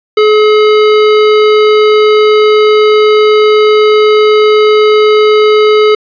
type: tone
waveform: square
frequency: 426 Hz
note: G#4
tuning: 44 cents sharp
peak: -4 dBFS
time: 0.17-5.95 s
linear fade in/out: 5 ms
effects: resampled to 11025 Hz + 7-bit